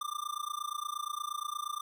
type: tone with amplitude modulation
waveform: square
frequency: 1192 Hz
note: D6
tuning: 25 cents sharp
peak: -32 dBFS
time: 0.01-1.81 s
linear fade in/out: 5 ms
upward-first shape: sine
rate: 28.5 Hz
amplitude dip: 95%
effects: none